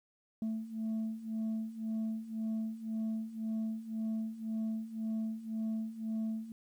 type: beating tone pair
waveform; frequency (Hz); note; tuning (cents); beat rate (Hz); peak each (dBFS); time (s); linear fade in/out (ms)
sine; 220 / 221.9; A3 / A3; 0 / +15; 1.9; -37 / -34; 0.42-6.52; 2
effects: tanh soft clip ceiling -31 dBFS + 11-bit